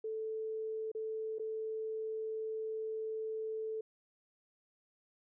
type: tone with dropouts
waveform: sine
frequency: 439.3 Hz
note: A4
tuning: 3 cents flat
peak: -36 dBFS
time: 0.04-3.81 s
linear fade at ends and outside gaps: 5 ms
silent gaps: 0.917-0.949 / 1.385-1.395 s
effects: none